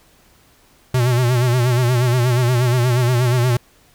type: tone with vibrato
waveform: square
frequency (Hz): 123.47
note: B2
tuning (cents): 0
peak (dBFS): -14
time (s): 0.94-3.57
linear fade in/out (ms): 5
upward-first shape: sine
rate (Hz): 8.4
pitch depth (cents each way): 75
effects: pink hiss -53 dBFS RMS until 3.94 s